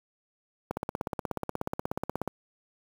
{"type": "click train", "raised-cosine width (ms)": 1, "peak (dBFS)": -16, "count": 27, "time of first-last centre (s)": [0.71, 2.276], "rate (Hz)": 16.6, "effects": ["high-pass 80 Hz 12 dB/octave", "7-bit"]}